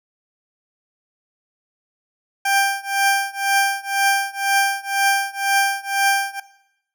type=tone with tremolo; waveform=20% pulse; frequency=790 Hz; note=G5; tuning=13 cents sharp; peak=-8 dBFS; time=2.45-6.4 s; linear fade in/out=5 ms; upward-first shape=triangle; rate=2 Hz; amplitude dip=100%; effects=noise-tail reverb RT60 0.8 s tail -17 dB re dry